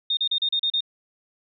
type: tone bursts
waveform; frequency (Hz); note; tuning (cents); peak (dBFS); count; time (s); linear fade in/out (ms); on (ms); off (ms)
sine; 3672; A#7; -27; -20; 7; 0.1-0.807; 5; 71; 35
effects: none